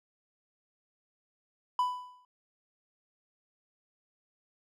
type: tone with exponential decay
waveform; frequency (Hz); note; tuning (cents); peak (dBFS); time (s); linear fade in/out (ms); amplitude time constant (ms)
triangle; 995; B5; +13; -21; 1.79-2.25; 2; 100
effects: none